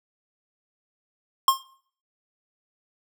square tone with exponential decay, 1070 Hz, C6, 38 cents sharp, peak -12 dBFS, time 1.48-1.63 s, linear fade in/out 2 ms, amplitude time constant 31 ms, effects noise-tail reverb RT60 0.5 s tail -17 dB re dry

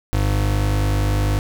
square tone pair together, 50.43 / 101.1 Hz, G1 / G#2, +50 / -46 cents, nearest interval octave, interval 1204 cents, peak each -20 dBFS, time 0.13-1.39 s, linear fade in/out 0 ms, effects none

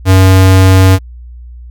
square tone, 94.4 Hz, F#2, 35 cents sharp, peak -3 dBFS, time 0.05-0.99 s, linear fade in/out 50 ms, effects added 60 Hz sine -27 dBFS peak until 1.7 s

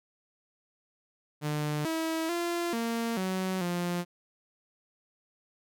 sawtooth tone with pitch steps, 149.8 / 323.4 / 344 / 230.9 / 187.4 / 175.5 Hz, D3 / E4 / F4 / A#3 / F#3 / F3, +35 / -33 / -26 / -16 / +22 / +9 cents, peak -25 dBFS, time 1.41-4.05 s, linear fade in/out 50 ms, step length 440 ms, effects none

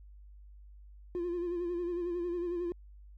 triangle tone with vibrato, 349.2 Hz, F4, in tune, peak -29 dBFS, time 1.15-2.72 s, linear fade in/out 0 ms, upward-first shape sine, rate 11 Hz, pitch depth 47 cents each way, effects tanh soft clip ceiling -27 dBFS + added 50 Hz sine -50 dBFS peak until 3.17 s

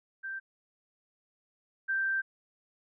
sine tone pair in turn, 1568 / 1568 Hz, G6 / G6, 0 / 0 cents, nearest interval unison, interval 0 cents, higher neither, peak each -35 / -27 dBFS, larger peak second, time 0.23-0.4 / 1.88-2.22 s, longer second, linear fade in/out 20 ms, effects none

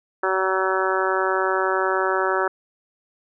harmonic tone, 189.2 Hz, F#3, 39 cents sharp, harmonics 2 / 3 / 4 / 5 / 6 / 7 / 8 / 9, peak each -24 / -27 / -29 / -27 / -30 / -26 / -28 / -30 dBFS, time 0.23-2.48 s, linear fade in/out 5 ms, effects none

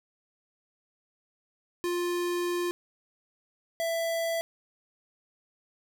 square tone pair in turn, 351 / 664.1 Hz, F4 / E5, +9 / +13 cents, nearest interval major seventh, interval 1104 cents, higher second, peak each -28 dBFS, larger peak neither, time 1.84-2.71 / 3.8-4.41 s, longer first, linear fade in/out 0 ms, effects none

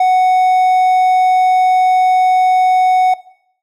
triangle tone, 741 Hz, F#5, 2 cents sharp, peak -6 dBFS, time 0-3.14 s, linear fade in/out 5 ms, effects noise-tail reverb RT60 0.7 s tail -18 dB re dry

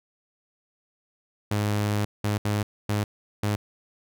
sawtooth tone bursts at uneven times, 104.1 Hz, G#2, 5 cents sharp, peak -19 dBFS, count 5, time 1.51-2.05 / 2.24-2.38 / 2.45-2.63 / 2.89-3.04 / 3.43-3.56 s, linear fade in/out 5 ms, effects none

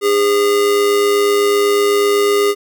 square tone with amplitude modulation, 407.2 Hz, G#4, 34 cents flat, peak -10 dBFS, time 0.01-2.55 s, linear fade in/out 50 ms, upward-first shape sine, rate 108 Hz, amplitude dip 40%, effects none

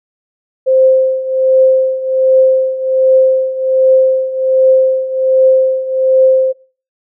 sine tone with tremolo, 523.3 Hz, C5, in tune, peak -4 dBFS, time 0.66-6.53 s, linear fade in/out 20 ms, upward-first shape triangle, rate 1.3 Hz, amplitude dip 80%, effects noise-tail reverb RT60 0.4 s tail -22 dB re dry

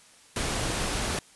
pink noise, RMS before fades -29 dBFS, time 0.36-1.19 s, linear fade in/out 2 ms, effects white hiss -55 dBFS RMS until 1.35 s + resampled to 24000 Hz

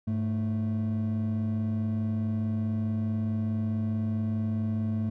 triangle tone pair together, 103.83 / 220 Hz, G#2 / A3, 0 / 0 cents, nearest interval octave + minor second, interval 1300 cents, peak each -26 dBFS, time 0.07-5.1 s, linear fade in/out 10 ms, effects tanh soft clip ceiling -20 dBFS

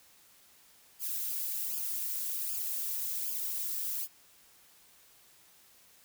violet noise with flanger, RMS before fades -35 dBFS, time 0.99-4.08 s, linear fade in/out 50 ms, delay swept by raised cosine 0.5 to 3.3 ms, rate 1.3 Hz, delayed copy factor -1, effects white hiss -61 dBFS RMS until 6.04 s

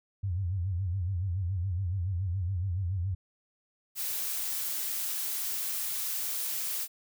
sine tone with vibrato, 92 Hz, F#2, 9 cents flat, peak -28 dBFS, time 0.23-3.15 s, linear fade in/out 10 ms, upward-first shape sine, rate 7.1 Hz, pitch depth 140 cents each way
blue noise, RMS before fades -33 dBFS, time 3.95-6.88 s, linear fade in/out 50 ms
effects none

